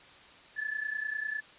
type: tone pair together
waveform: sine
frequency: 1714 / 1744 Hz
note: A6 / A6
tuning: -46 / -16 cents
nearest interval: unison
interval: 30 cents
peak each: -36 / -34 dBFS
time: 0.56-1.41 s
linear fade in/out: 20 ms
effects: white hiss -54 dBFS RMS until 1.58 s + resampled to 8000 Hz